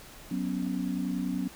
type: chord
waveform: sine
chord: F# suspended fourth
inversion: none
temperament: equal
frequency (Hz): 185 / 246.9 / 277.2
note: F#3 / B3 / C#4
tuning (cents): 0 / 0 / 0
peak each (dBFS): -32 / -33 / -33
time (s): 0.31-1.48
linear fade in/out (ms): 5
effects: pink hiss -49 dBFS RMS until 1.55 s